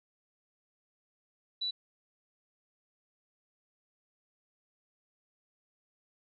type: tone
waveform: sine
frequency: 3951 Hz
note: B7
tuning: in tune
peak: -31 dBFS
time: 1.61-1.71 s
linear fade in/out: 10 ms
effects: none